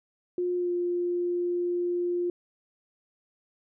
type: tone with pitch glide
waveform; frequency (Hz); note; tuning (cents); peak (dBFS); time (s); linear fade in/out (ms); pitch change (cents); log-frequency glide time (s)
sine; 356.8 to 351.7; F4 to F4; +37 to +12; -25; 0.38-2.3; 2; -25; 0.56-0.71
effects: none